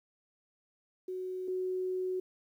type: tone pair in turn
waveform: sine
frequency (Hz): 370 / 370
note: F#4 / F#4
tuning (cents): 0 / 0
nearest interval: unison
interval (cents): 0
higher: neither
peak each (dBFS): -35 / -31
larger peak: second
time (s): 1.08-1.48 / 1.48-2.2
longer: second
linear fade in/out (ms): 5
effects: 11-bit